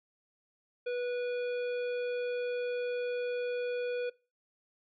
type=harmonic tone with a mistuned harmonic; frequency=490 Hz; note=B4; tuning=14 cents flat; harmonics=1 / 3 / 5 / 7 / 9; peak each=-31 / -44 / -44 / -53 / -59 dBFS; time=0.86-4.1 s; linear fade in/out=10 ms; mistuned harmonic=7; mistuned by=-19 cents; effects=noise-tail reverb RT60 0.3 s tail -21 dB re dry + MP3 96 kbps